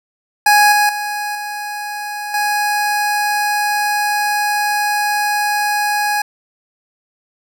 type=tone with level steps; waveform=25% pulse; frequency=830.6 Hz; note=G#5; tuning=in tune; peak=-4 / -7 / -16 / -19 / -11 dBFS; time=0.46-6.22 s; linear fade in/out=5 ms; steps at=0.72 / 0.89 / 1.35 / 2.34 s; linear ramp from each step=2 ms; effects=none